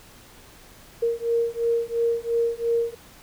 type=beating tone pair; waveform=sine; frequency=464.3 / 467.2 Hz; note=A#4 / A#4; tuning=-7 / +4 cents; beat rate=2.9 Hz; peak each=-24 dBFS; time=1.02-2.95 s; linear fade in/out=10 ms; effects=pink hiss -49 dBFS RMS until 3.22 s